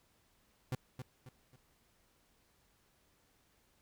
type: tone with echo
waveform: 40% pulse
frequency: 127.5 Hz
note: C3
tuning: 44 cents flat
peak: -33 dBFS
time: 0.72-0.75 s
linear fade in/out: 2 ms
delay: 270 ms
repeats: 3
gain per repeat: -8 dB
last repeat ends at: 1.56 s
effects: pink hiss -72 dBFS RMS until 3.81 s